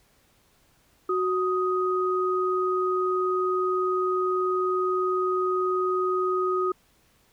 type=tone pair together; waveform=sine; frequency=370 / 1249.2 Hz; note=F#4 / D#6; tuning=0 / +7 cents; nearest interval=octave + major sixth; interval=2107 cents; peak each=-24 / -26 dBFS; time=1.09-6.72 s; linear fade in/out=5 ms; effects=pink hiss -63 dBFS RMS until 7.32 s